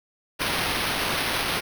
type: noise with sample-and-hold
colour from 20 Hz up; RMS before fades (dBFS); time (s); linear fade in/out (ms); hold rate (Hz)
white; -26; 0.39-1.61; 20; 7350
effects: none